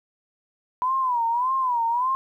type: tone with vibrato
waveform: sine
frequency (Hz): 987.8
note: B5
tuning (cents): 0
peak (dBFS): -20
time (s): 0.82-2.15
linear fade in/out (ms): 0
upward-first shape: sine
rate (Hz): 1.7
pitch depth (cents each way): 130
effects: 10-bit